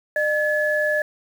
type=tone pair together; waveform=sine; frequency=605 / 1711.2 Hz; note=D#5 / A6; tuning=-49 / -49 cents; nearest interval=octave + tritone; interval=1800 cents; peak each=-21 dBFS; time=0.16-1.02 s; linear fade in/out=2 ms; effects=7-bit